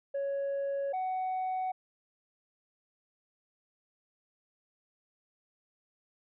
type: tone pair in turn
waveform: sine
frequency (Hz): 556 / 746.7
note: C#5 / F#5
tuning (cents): +5 / +16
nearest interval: perfect fourth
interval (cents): 511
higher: second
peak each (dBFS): -28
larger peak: neither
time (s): 0.14-0.93 / 0.93-1.72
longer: neither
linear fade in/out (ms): 10
effects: tanh soft clip ceiling -29 dBFS